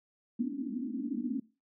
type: band-pass noise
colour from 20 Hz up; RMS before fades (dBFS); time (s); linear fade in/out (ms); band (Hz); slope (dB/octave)
white; -35; 0.39-1.4; 5; 220 to 300; 96
effects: noise-tail reverb RT60 0.3 s tail -20 dB re dry